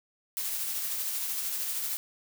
blue noise with tremolo, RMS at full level -31 dBFS, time 0.37-1.97 s, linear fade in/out 0 ms, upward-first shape triangle, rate 13 Hz, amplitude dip 35%, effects none

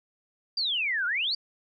sine exponential two-way sweep, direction down then up, 4815 to 1388 to 4815 Hz, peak -25 dBFS, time 0.57-1.35 s, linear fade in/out 5 ms, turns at 1.06 s, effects none

